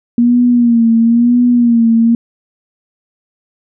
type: tone with vibrato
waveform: sine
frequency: 236 Hz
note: A#3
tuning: 22 cents sharp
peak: -6 dBFS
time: 0.18-2.15 s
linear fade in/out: 2 ms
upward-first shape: sine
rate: 1 Hz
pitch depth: 61 cents each way
effects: none